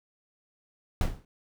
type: noise with exponential decay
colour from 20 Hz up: brown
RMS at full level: -20 dBFS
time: 1.01-1.25 s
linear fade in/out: 2 ms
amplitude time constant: 51 ms
effects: none